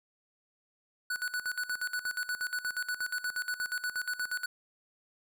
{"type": "tone with tremolo", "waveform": "square", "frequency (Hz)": 1480, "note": "F#6", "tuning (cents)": 0, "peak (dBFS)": -31, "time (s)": [1.1, 4.46], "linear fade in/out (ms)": 5, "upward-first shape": "square", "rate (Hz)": 8.4, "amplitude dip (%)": 80, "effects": []}